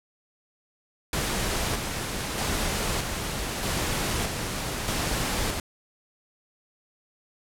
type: noise with tremolo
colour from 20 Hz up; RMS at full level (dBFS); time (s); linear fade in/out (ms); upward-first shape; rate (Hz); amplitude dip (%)
pink; -27; 1.13-5.6; 2; square; 0.8; 35
effects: low-pass 12000 Hz 12 dB/octave